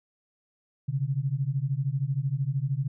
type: beating tone pair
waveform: sine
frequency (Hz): 130.3 / 143.3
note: C3 / D3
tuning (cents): -7 / -42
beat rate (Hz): 13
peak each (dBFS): -28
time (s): 0.88-2.88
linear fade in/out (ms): 10
effects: none